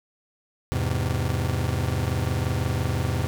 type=chord; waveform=40% pulse; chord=E augmented; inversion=none; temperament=just; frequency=82.41 / 103.01 / 128.76 Hz; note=E2 / G#2 / B#2; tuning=0 / -14 / -27 cents; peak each=-27 / -27 / -26 dBFS; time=0.72-3.27 s; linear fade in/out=0 ms; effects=none